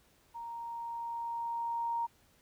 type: tone with level ramp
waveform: sine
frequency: 932.3 Hz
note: A#5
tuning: in tune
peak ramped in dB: -40 to -30 dBFS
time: 0.34-2.07 s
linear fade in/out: 20 ms
effects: pink hiss -67 dBFS RMS until 2.41 s